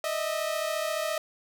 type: tone pair together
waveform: sawtooth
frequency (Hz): 612.6 / 647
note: D#5 / E5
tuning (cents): -27 / -32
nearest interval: minor second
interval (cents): 95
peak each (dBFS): -27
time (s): 0.04-1.18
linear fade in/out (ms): 2
effects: none